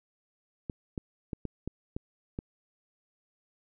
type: clicks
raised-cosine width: 3 ms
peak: -21 dBFS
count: 7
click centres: 0.698 / 0.978 / 1.332 / 1.453 / 1.676 / 1.965 / 2.389 s
effects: none